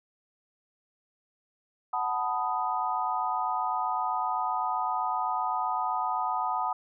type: chord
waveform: sine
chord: B dominant seventh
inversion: second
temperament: equal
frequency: 740 / 880 / 987.8 / 1244.5 Hz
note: F#5 / A5 / B5 / D#6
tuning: 0 / 0 / 0 / 0 cents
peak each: -32 dBFS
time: 1.93-6.73 s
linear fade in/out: 5 ms
effects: none